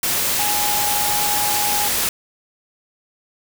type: tone in noise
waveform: sine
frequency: 830.6 Hz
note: G#5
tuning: in tune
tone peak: -23 dBFS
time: 0.39-1.88 s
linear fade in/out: 2 ms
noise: white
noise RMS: -20 dBFS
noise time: 0.03-2.09 s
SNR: -6 dB
effects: none